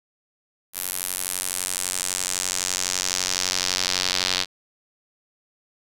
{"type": "tone with band-pass filter sweep", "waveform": "sawtooth", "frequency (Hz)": 91.9, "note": "F#2", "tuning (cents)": -11, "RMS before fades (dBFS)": -26, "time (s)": [0.73, 4.46], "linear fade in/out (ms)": 50, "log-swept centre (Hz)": [12000, 4300], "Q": 2, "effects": []}